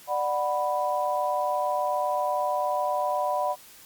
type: chord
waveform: sine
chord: B minor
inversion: first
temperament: just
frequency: 592.7 / 740.8 / 987.8 Hz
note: D5 / F#5 / B5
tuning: +16 / +2 / 0 cents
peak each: -28 dBFS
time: 0.07-3.56 s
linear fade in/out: 50 ms
effects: white hiss -50 dBFS RMS until 3.85 s + Opus 48 kbps